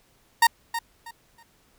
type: tone with echo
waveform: 30% pulse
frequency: 926 Hz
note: A#5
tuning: 12 cents flat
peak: -11 dBFS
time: 0.42-0.47 s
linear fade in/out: 5 ms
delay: 320 ms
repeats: 3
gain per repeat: -12 dB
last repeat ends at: 1.43 s
effects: pink hiss -62 dBFS RMS until 1.78 s